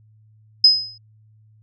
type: tone with exponential decay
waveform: sine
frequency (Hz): 5060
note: D#8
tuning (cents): +28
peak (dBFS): -5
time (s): 0.64-0.98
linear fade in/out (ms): 5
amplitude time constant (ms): 73
effects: added 108 Hz sine -50 dBFS peak until 1.62 s